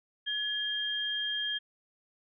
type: tone pair together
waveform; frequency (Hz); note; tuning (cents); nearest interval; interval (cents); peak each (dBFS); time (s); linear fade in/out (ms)
sine; 1700 / 3209; G#6 / G7; +40 / +40; major seventh; 1100; -36 / -31; 0.26-1.59; 20
effects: none